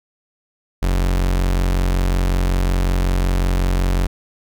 40% pulse tone, 45.42 Hz, F#1, 31 cents flat, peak -14 dBFS, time 0.82-4.07 s, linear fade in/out 10 ms, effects none

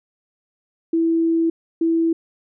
sine tone pair in turn, 329.6 / 329.6 Hz, E4 / E4, 0 / 0 cents, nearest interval unison, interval 0 cents, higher neither, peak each -15 dBFS, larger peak neither, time 0.93-1.5 / 1.81-2.13 s, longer first, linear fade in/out 5 ms, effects none

